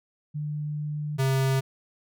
sine / square tone pair in turn, 149.4 / 133.68 Hz, D3 / C3, +30 / +38 cents, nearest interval major second, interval 192 cents, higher first, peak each -28 / -22 dBFS, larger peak second, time 0.34-1.18 / 1.18-1.61 s, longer first, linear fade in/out 20 ms, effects none

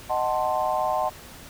sine chord, D# diminished seventh, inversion none, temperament equal with one note detuned, 622.3 / 746.9 / 880 / 1046.5 Hz, D#5 / F#5 / A5 / C6, 0 / +16 / 0 / 0 cents, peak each -27 / -26 / -28 / -29 dBFS, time 0.09-1.1 s, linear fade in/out 20 ms, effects pink hiss -44 dBFS RMS until 1.49 s

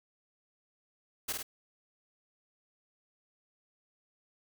white noise with echo, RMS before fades -34 dBFS, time 1.28-1.33 s, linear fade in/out 10 ms, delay 50 ms, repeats 2, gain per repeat -3 dB, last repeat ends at 1.43 s, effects none

